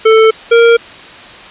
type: tone pair in turn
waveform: square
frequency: 442.4 / 465.4 Hz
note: A4 / A#4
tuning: +9 / -3 cents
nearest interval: minor second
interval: 88 cents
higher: second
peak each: -4 dBFS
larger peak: neither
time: 0.05-0.31 / 0.51-0.77 s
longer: neither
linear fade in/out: 10 ms
effects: white hiss -32 dBFS RMS until 1.5 s + resampled to 8000 Hz